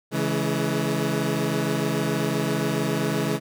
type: chord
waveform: 20% pulse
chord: C# minor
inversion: none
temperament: equal with one note detuned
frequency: 138.59 / 164.81 / 211.6 Hz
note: C#3 / E3 / G#3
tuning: 0 / 0 / +33 cents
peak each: -22 dBFS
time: 0.11-3.4 s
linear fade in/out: 50 ms
effects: none